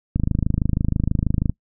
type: click train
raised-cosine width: 5 ms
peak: -7 dBFS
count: 36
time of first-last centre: 0.16-1.496 s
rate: 26.2 Hz
effects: noise-tail reverb RT60 0.1 s tail -24 dB re dry